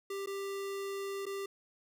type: tone with dropouts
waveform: square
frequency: 394.6 Hz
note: G4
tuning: 11 cents sharp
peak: -37 dBFS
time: 0.1-1.46 s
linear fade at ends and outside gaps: 5 ms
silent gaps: 0.261-0.271 / 1.256-1.264 s
effects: none